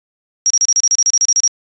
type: tone bursts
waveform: sine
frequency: 5670 Hz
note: F8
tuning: 25 cents sharp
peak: -9 dBFS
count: 14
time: 0.46-1.477 s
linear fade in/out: 0 ms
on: 42 ms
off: 33 ms
effects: resampled to 16000 Hz